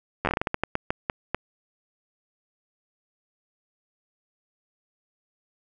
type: slowing click train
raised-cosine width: 0.5 ms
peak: -9 dBFS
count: 15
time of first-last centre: 0.25-1.346 s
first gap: 10 ms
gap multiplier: 1.28
effects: none